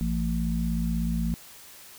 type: harmonic tone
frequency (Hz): 56.5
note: A1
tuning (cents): +47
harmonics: 1 / 3 / 4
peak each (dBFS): -28 / -28 / -30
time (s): 0.01-1.34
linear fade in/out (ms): 0
effects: white hiss -48 dBFS RMS until 1.98 s